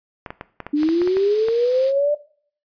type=clicks; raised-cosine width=0.5 ms; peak=-15 dBFS; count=11; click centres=0.262 / 0.305 / 0.411 / 0.603 / 0.666 / 0.832 / 0.889 / 1.017 / 1.075 / 1.169 / 1.485 s
type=linear sweep; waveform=sine; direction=up; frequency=288.2 to 596 Hz; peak=-15 dBFS; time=0.73-2.15 s; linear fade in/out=10 ms
type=noise; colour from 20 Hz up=blue; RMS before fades=-30 dBFS; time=0.75-1.93 s; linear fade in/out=50 ms
effects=noise-tail reverb RT60 0.5 s tail -17 dB re dry + resampled to 11025 Hz